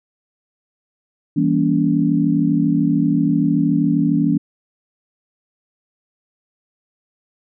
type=chord; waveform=sine; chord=E diminished seventh; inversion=none; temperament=just; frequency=164.81 / 197.78 / 237.3 / 284.8 Hz; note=E3 / G3 / Bb3 / Db4; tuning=0 / +16 / +31 / +47 cents; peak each=-19 / -22 / -20 / -17 dBFS; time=1.36-4.38 s; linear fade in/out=10 ms; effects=none